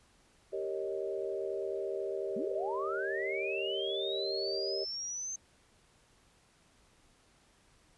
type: chord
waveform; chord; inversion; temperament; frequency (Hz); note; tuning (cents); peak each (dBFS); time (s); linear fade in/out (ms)
sine; Eb dominant seventh; first; equal with one note detuned; 392 / 466.2 / 554.4 / 624.4; G4 / Bb4 / Db5 / Eb5; 0 / 0 / 0 / +6; -36 / -41 / -41 / -40; 0.52-4.85; 20
type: linear sweep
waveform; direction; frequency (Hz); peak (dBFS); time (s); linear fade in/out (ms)
sine; up; 189 to 6340; -36; 2.36-5.36; 5
effects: pink hiss -66 dBFS RMS until 7.97 s + resampled to 24000 Hz